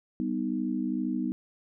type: chord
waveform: sine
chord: G augmented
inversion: none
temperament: equal with one note detuned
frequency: 196 / 248.8 / 311.1 Hz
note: G3 / B3 / D#4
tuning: 0 / +13 / 0 cents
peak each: -33 / -30 / -32 dBFS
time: 0.2-1.32 s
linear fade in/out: 0 ms
effects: none